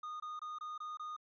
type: tone bursts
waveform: triangle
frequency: 1230 Hz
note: D#6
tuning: 20 cents flat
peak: -39 dBFS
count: 6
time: 0.03-1.165 s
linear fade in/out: 5 ms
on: 170 ms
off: 23 ms
effects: resampled to 16000 Hz